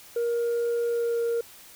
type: tone with pitch glide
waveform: sine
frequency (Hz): 471.1 to 467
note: A#4 to A#4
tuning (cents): +18 to +3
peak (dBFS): -21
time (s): 0.16-1.41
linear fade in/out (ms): 5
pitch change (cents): -15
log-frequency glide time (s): 0.88-1.18
effects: tanh soft clip ceiling -22 dBFS + white hiss -49 dBFS RMS until 1.75 s